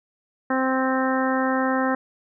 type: harmonic tone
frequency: 261.6 Hz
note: C4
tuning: in tune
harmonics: 1 / 2 / 3 / 4 / 5 / 6 / 7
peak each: -23 / -26 / -28 / -29 / -30 / -31 / -31 dBFS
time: 0.5-1.95 s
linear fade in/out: 5 ms
effects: none